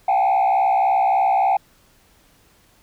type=tone with frequency modulation; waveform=sine; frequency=777 Hz; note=G5; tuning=16 cents flat; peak=-12 dBFS; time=0.08-1.57 s; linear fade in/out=5 ms; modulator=63.4 Hz; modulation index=1.1; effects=tanh soft clip ceiling -13 dBFS + pink hiss -56 dBFS RMS until 2.82 s